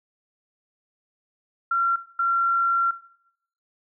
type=tone bursts at uneven times; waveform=sine; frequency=1369 Hz; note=F6; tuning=35 cents flat; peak=-19 dBFS; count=2; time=1.71-1.96 / 2.19-2.91 s; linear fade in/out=5 ms; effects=noise-tail reverb RT60 0.7 s tail -17 dB re dry